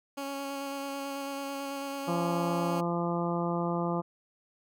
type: tone with vibrato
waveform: 15% pulse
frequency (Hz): 277.2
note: C#4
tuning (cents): 0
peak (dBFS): -28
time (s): 0.17-2.81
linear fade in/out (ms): 10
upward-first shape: square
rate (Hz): 9.1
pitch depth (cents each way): 11
type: harmonic tone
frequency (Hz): 171.8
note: F3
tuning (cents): -28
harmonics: 1 / 2 / 3 / 4 / 5 / 6 / 7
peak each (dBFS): -31 / -34 / -36 / -37 / -38 / -39 / -39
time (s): 2.07-4.02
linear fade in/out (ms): 20
effects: none